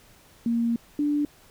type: tone pair in turn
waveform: sine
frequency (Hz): 233.1 / 293.2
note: A#3 / D4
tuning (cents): 0 / -3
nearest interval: major third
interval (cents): 397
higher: second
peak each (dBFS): -21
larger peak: neither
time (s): 0.46-0.76 / 0.99-1.25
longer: first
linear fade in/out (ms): 2
effects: pink hiss -55 dBFS RMS until 1.5 s